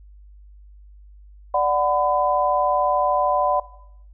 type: chord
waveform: sine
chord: B minor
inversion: first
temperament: equal with one note detuned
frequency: 587.3 / 740 / 1006.8 Hz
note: D5 / F#5 / B5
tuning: 0 / 0 / +33 cents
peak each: -21 dBFS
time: 1.54-3.6 s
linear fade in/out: 5 ms
effects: noise-tail reverb RT60 0.8 s tail -18 dB re dry + added 50 Hz sine -43 dBFS peak until 4.13 s